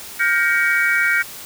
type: chord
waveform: sine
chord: G half-diminished seventh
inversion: third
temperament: just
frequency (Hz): 1411.2 / 1568 / 1881.6 / 2258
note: F6 / G6 / Bb6 / Db7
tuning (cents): +18 / 0 / +16 / +31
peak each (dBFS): -20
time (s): 0.19-1.23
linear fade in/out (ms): 20
effects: white hiss -35 dBFS RMS until 1.45 s